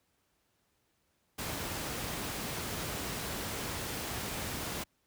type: noise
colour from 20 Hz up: pink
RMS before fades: -37 dBFS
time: 1.38-4.84 s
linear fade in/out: 10 ms
effects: pink hiss -75 dBFS RMS until 5.06 s + high-pass 60 Hz 12 dB/octave